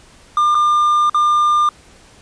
triangle tone with dropouts, 1200 Hz, D6, 37 cents sharp, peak -9 dBFS, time 0.37-1.69 s, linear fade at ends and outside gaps 2 ms, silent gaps 0.547-0.551 / 1.097-1.145 s, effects pink hiss -46 dBFS RMS until 2.21 s + resampled to 22050 Hz

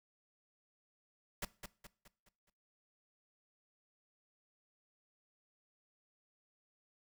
pink noise with echo, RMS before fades -39 dBFS, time 1.42-1.45 s, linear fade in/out 5 ms, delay 210 ms, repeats 5, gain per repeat -7 dB, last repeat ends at 2.5 s, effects noise-tail reverb RT60 0.4 s tail -20 dB re dry

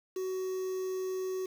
triangle tone with quantisation, 374.4 Hz, F#4, 20 cents sharp, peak -30 dBFS, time 0.16-1.46 s, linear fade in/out 5 ms, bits 8, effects none

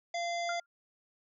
harmonic tone, 689 Hz, F5, 24 cents flat, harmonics 1 / 3 / 5 / 7 / 9 / 10, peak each -33 / -39 / -45 / -46 / -50 / -52 dBFS, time 0.14-0.6 s, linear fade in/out 5 ms
sine tone with exponential decay, 1396.9 Hz, F6, in tune, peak -33 dBFS, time 0.49-0.66 s, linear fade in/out 2 ms, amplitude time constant 36 ms
effects none

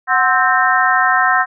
harmonic tone with a mistuned harmonic, 261.6 Hz, C4, in tune, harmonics 3 / 4 / 5 / 6 / 7, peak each -17 / -17 / -17 / -17 / -17 dBFS, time 0.07-1.46 s, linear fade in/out 50 ms, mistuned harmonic 3, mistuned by -100 cents, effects none

